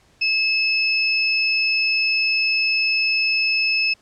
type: tone pair together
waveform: sine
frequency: 2600 / 5200 Hz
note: E7 / E8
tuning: -24 / -24 cents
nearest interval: octave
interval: 1200 cents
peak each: -18 / -22 dBFS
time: 0.21-3.94 s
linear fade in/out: 10 ms
effects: pink hiss -57 dBFS RMS until 4.01 s + low-pass 8000 Hz 12 dB/octave